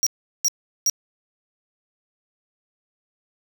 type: tone bursts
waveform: square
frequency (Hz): 5680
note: F8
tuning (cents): +28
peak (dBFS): -17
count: 3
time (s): 0.03-0.898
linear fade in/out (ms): 0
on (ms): 36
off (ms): 380
effects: none